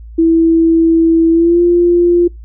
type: tone with pitch glide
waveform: sine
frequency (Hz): 328.8 to 347.7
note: E4 to F4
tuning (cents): -4 to -8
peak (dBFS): -6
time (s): 0.18-2.28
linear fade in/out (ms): 10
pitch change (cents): +96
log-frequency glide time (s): 1.31-1.61
effects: noise-tail reverb RT60 0.2 s tail -26 dB re dry + added 56 Hz sine -29 dBFS peak until 2.44 s